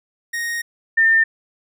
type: tone pair in turn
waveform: 45% pulse / sine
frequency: 1864.7 / 1804.3 Hz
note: A#6 / A6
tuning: 0 / +43 cents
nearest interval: minor second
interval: 57 cents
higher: first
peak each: -22 / -11 dBFS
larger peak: second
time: 0.33-0.62 / 0.97-1.24 s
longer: first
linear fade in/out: 10 ms
effects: none